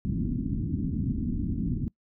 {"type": "low-pass noise", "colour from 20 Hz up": "white", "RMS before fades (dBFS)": -29, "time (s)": [0.05, 1.88], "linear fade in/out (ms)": 0, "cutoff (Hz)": 280, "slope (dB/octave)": 48, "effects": ["noise-tail reverb RT60 0.1 s tail -24 dB re dry"]}